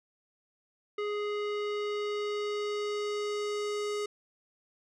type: tone with low-pass filter sweep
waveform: square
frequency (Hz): 415.7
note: G#4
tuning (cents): +2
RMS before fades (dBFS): -33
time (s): 0.98-4.06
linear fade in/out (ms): 5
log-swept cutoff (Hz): 2700 to 7600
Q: 1.1
effects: none